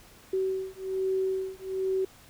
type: beating tone pair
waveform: sine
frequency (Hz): 379.3 / 380.5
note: F#4 / F#4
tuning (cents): +43 / +48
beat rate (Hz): 1.2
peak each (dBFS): -30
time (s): 0.33-2.05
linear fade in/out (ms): 5
effects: pink hiss -54 dBFS RMS until 2.29 s